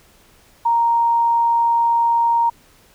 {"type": "tone", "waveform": "sine", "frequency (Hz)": 932.3, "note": "A#5", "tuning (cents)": 0, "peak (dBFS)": -13, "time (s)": [0.65, 2.5], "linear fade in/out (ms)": 10, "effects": ["pink hiss -52 dBFS RMS until 2.94 s"]}